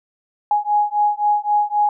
sine beating tone pair, 830.6 / 834.4 Hz, G#5 / G#5, 0 / +8 cents, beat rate 3.8 Hz, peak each -18 dBFS, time 0.51-1.89 s, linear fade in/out 2 ms, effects none

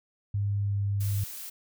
sine tone with pitch glide, 101.2 to 100.44 Hz, G#2 to G2, -44 to +43 cents, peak -25 dBFS, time 0.34-1.24 s, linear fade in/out 5 ms, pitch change -13 cents, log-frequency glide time 0.58-0.75 s
blue noise, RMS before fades -40 dBFS, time 1-1.5 s, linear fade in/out 10 ms
effects none

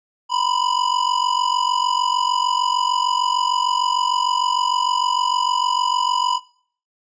square ring-modulated tone, 987.8 Hz, B5, in tune, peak -15 dBFS, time 0.29-6.4 s, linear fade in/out 50 ms, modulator 23.3 Hz, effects noise-tail reverb RT60 0.5 s tail -19 dB re dry + resampled to 16000 Hz

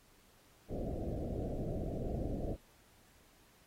pink low-pass noise, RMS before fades -38 dBFS, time 0.68-2.57 s, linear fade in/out 50 ms, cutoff 700 Hz, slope 96 dB/octave, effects pink hiss -66 dBFS RMS until 3.66 s + AAC 48 kbps

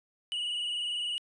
triangle tone with vibrato, 2915 Hz, F#7, 26 cents flat, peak -29 dBFS, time 0.32-1.18 s, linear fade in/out 0 ms, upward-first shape sine, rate 20 Hz, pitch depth 48 cents each way, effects resampled to 24000 Hz

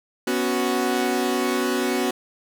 sawtooth chord, B suspended second, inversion none, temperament equal, 246.9 / 277.2 / 370 Hz, B3 / C#4 / F#4, 0 / 0 / 0 cents, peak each -21 / -23 / -20 dBFS, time 0.27-2.11 s, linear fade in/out 5 ms, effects none

